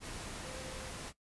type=tone in noise; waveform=sine; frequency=520 Hz; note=C5; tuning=11 cents flat; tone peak=-49 dBFS; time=0.42-0.92 s; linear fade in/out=50 ms; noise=pink; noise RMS=-44 dBFS; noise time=0-1.13 s; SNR=-8 dB; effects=noise-tail reverb RT60 0.1 s tail -17 dB re dry + resampled to 24000 Hz